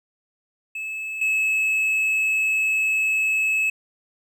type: tone pair in turn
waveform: triangle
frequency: 2600 / 2590 Hz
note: E7 / E7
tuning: -24 / -31 cents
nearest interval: unison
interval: 7 cents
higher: first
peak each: -26 / -17 dBFS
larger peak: second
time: 0.75-1.21 / 1.21-3.7 s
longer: second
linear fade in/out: 5 ms
effects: none